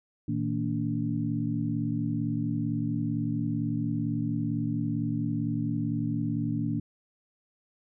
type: harmonic tone with a mistuned harmonic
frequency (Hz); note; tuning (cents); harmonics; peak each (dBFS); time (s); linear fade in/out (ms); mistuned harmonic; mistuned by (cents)
57.8; A#1; -14; 2 / 3 / 4 / 5; -32 / -32 / -32 / -32; 0.28-6.8; 5; 3; -140
effects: none